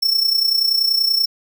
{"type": "tone with amplitude modulation", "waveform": "square", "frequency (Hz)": 5400, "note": "E8", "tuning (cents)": 41, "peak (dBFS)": -12, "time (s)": [0.02, 1.26], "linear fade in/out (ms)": 10, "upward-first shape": "sine", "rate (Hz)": 30.4, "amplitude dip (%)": 65, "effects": []}